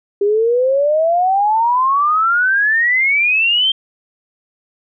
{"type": "exponential sweep", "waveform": "sine", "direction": "up", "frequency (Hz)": [397.6, 3188], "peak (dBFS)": -11, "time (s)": [0.21, 3.72], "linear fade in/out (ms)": 5, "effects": []}